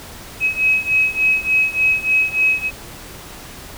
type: beating tone pair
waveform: sine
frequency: 2550 / 2553.4 Hz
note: D#7 / D#7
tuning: +42 / +44 cents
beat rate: 3.4 Hz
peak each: -18 / -16 dBFS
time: 0.4-2.71 s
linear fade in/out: 50 ms
effects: pink hiss -36 dBFS RMS until 3.77 s